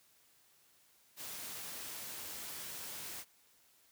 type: noise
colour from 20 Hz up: white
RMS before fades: -45 dBFS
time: 1.16-3.25 s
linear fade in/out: 50 ms
effects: white hiss -68 dBFS RMS until 3.91 s + high-pass 60 Hz 12 dB/octave